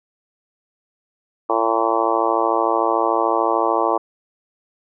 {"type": "harmonic tone", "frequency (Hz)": 113.5, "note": "A#2", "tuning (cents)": -46, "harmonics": [3, 4, 5, 6, 7, 8, 9, 10], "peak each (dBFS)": [-24, -24, -24, -24, -24, -24, -24, -24], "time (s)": [1.49, 3.98], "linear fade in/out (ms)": 10, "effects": []}